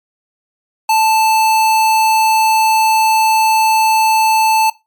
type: tone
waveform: square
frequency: 880 Hz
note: A5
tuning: in tune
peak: -10 dBFS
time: 0.89-4.7 s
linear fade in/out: 5 ms
effects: noise-tail reverb RT60 0.2 s tail -18 dB re dry + MP3 96 kbps